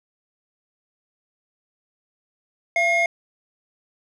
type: tone pair together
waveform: triangle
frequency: 679 / 2148 Hz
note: F5 / C7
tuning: -49 / +45 cents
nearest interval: octave + minor sixth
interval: 1994 cents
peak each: -18 / -16 dBFS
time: 2.76-3.06 s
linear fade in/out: 2 ms
effects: tanh soft clip ceiling -11 dBFS + resampled to 24000 Hz